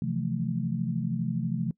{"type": "chord", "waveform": "sine", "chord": "F major seventh", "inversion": "second", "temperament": "equal with one note detuned", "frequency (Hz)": [130.81, 164.81, 177.36, 220], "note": ["C3", "E3", "F3", "A3"], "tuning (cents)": [0, 0, 27, 0], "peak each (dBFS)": -32, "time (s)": [0.02, 1.71], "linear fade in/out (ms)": 2, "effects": ["noise-tail reverb RT60 0.1 s tail -23 dB re dry"]}